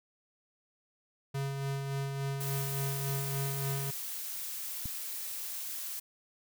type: tone with tremolo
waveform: square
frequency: 137.8 Hz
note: C#3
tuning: 10 cents flat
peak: -32 dBFS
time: 1.34-3.91 s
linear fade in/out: 10 ms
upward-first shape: sine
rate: 3.5 Hz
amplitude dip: 35%
type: noise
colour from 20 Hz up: blue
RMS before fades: -39 dBFS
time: 2.4-6 s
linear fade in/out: 10 ms
type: click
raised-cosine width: 5 ms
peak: -27 dBFS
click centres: 4.857 s
effects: none